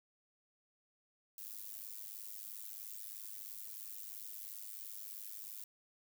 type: noise with amplitude modulation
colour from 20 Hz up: violet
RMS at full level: -44 dBFS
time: 1.38-5.64 s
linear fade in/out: 2 ms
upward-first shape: sine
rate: 103 Hz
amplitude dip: 90%
effects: none